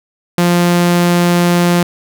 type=tone; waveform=sawtooth; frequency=174.61 Hz; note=F3; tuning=in tune; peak=-5 dBFS; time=0.38-1.83 s; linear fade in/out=2 ms; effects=none